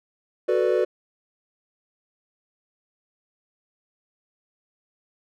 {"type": "chord", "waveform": "triangle", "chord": "B minor seventh", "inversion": "second", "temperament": "equal", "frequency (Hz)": [370, 440, 493.9, 587.3], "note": ["F#4", "A4", "B4", "D5"], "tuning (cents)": [0, 0, 0, 0], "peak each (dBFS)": [-21, -24, -21, -24], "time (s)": [0.48, 0.85], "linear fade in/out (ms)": 10, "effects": []}